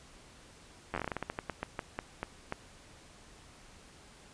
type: slowing click train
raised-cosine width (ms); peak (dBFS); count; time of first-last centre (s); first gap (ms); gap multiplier
0.5; -19; 19; 0.94-2.524; 10; 1.22
effects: pink hiss -56 dBFS RMS until 4.33 s + resampled to 22050 Hz